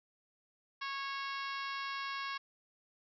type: harmonic tone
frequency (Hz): 550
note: C#5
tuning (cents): -14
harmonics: 2 / 3 / 4 / 5 / 6 / 7 / 8 / 9 / 10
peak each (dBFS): -40 / -44 / -46 / -48 / -50 / -51 / -52 / -53 / -54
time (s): 0.81-2.38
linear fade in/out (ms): 10
effects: none